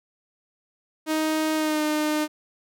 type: tone with pitch glide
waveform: sawtooth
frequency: 312.8 to 304.2 Hz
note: D#4 to D#4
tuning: +9 to -39 cents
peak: -18 dBFS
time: 1.06-2.28 s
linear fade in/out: 50 ms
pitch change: -48 cents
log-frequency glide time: 1.55-1.82 s
effects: none